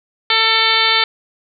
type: harmonic tone with a mistuned harmonic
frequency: 446.6 Hz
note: A4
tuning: 26 cents sharp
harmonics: 1 / 2 / 3 / 4 / 5 / 6 / 7 / 8 / 9 / 10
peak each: -27 / -22 / -20 / -22 / -18 / -28 / -20 / -18 / -21 / -22 dBFS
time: 0.3-1.04 s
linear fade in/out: 2 ms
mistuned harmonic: 7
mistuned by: -22 cents
effects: none